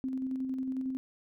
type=tone with tremolo; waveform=sine; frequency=261.6 Hz; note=C4; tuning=in tune; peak=-30 dBFS; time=0.04-0.97 s; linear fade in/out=0 ms; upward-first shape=square; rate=11 Hz; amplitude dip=30%; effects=none